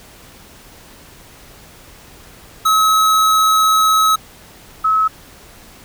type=tone pair in turn; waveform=square / sine; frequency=1284 / 1289.9 Hz; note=E6 / E6; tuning=-46 / -38 cents; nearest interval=unison; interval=8 cents; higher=second; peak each=-11 dBFS; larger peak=neither; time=2.65-4.16 / 4.84-5.08 s; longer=first; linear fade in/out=10 ms; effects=pink hiss -42 dBFS RMS until 5.84 s